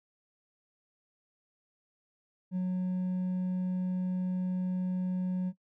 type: tone with hard clipping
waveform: sine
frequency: 183.3 Hz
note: F#3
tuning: 16 cents flat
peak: -29 dBFS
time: 2.51-5.53 s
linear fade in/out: 50 ms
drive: 2 dB
effects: noise-tail reverb RT60 0.1 s tail -18 dB re dry